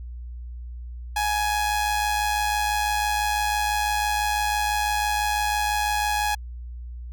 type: tone with amplitude modulation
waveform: sawtooth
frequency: 836 Hz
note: G#5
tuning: 11 cents sharp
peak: -16 dBFS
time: 1.16-6.35 s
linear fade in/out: 5 ms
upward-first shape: sine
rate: 106 Hz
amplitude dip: 45%
effects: added 60 Hz sine -33 dBFS peak until 7.12 s